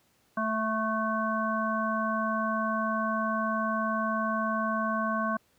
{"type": "harmonic tone with a mistuned harmonic", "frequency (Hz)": 220, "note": "A3", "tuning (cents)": 0, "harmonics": [1, 3, 5, 7], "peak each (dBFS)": [-31, -33, -30, -34], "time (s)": [0.37, 5.37], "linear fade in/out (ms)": 5, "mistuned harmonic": 7, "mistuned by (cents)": -19, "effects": ["pink hiss -67 dBFS RMS until 5.58 s", "high-pass 80 Hz 12 dB/octave"]}